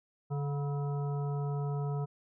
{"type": "harmonic tone with a mistuned harmonic", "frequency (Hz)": 143.4, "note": "D3", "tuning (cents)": -41, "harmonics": [1, 3, 5, 7, 9], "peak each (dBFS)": [-31, -41, -45, -48, -50], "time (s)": [0.3, 2.06], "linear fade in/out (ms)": 20, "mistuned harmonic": 7, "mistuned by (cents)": -55, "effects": []}